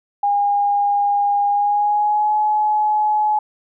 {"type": "tone with pitch glide", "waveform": "sine", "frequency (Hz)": [813, 848.5], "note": ["G#5", "G#5"], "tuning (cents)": [-37, 37], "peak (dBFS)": -14, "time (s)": [0.23, 3.39], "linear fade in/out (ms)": 5, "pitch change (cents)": 74, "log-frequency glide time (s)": [1.48, 2.35], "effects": []}